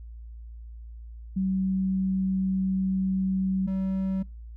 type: tone pair in turn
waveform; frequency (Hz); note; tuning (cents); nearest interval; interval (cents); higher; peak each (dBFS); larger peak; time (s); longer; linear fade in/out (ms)
sine / triangle; 189.8 / 190.86; F#3 / G3; +44 / -46; unison; 10; second; -23; neither; 1.36-3.67 / 3.67-4.23; first; 10
effects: noise-tail reverb RT60 0.3 s tail -25 dB re dry + added 57 Hz sine -39 dBFS peak until 4.56 s